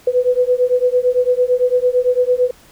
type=beating tone pair; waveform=sine; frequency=493.9 / 502.8 Hz; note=B4 / B4; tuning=0 / +31 cents; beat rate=8.9 Hz; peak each=-15 / -15 dBFS; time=0.07-2.51 s; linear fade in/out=5 ms; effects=pink hiss -47 dBFS RMS until 2.71 s